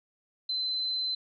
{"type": "tone", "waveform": "sine", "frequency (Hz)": 4059, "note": "B7", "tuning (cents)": 47, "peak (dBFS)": -28, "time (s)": [0.49, 1.15], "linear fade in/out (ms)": 5, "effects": []}